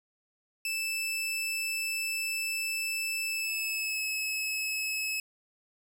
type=tone with pitch glide; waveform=sawtooth; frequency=2637 to 2584 Hz; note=E7 to E7; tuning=0 to -35 cents; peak=-27 dBFS; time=0.65-5.2 s; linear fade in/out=2 ms; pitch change=-35 cents; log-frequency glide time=3.24-4.04 s; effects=none